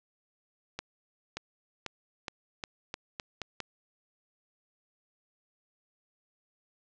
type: accelerating click train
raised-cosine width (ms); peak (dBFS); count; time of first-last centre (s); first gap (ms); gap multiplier
0.2; -18; 9; 0.79-3.603; 580; 0.85
effects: low-pass 7000 Hz 12 dB/octave